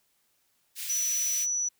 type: high-pass noise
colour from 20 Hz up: white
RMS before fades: -36 dBFS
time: 0.75-1.47 s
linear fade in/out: 50 ms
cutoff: 2000 Hz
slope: 24 dB/octave
type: tone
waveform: sine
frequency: 5920 Hz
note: F#8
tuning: in tune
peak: -26 dBFS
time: 0.89-1.69 s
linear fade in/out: 10 ms
effects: white hiss -71 dBFS RMS until 1.79 s